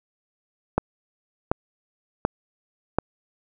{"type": "click train", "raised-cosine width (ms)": 1, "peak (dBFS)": -5, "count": 4, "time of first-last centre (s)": [0.78, 2.986], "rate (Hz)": 1.36, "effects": []}